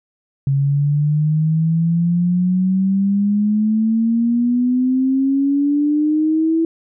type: exponential sweep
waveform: sine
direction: up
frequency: 136.6 to 329.6 Hz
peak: -13 dBFS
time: 0.47-6.65 s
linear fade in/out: 2 ms
effects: none